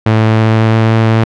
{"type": "tone with pitch glide", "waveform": "sawtooth", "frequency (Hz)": [110, 111.99], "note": ["A2", "A2"], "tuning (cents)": [0, 31], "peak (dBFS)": -3, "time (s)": [0.06, 1.24], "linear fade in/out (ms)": 5, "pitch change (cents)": 31, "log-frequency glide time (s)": [0.22, 0.87], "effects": ["low-pass 3000 Hz 12 dB/octave"]}